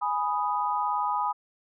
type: chord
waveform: sine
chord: G# minor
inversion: none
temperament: equal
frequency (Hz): 830.6 / 987.8 / 1244.5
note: G#5 / B5 / D#6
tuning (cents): 0 / 0 / 0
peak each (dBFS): -29 / -28 / -30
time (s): 0.01-1.33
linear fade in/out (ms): 20
effects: none